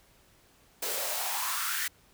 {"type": "noise with high-pass filter sweep", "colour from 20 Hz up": "white", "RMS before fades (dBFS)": -32, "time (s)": [0.82, 1.88], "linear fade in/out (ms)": 5, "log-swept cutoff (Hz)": [430, 1800], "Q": 3.9, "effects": ["pink hiss -62 dBFS RMS until 2.13 s"]}